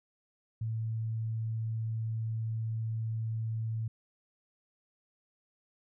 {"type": "tone", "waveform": "sine", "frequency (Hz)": 111.9, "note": "A2", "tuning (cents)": 30, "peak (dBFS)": -31, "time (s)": [0.61, 3.88], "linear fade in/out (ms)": 5, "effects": []}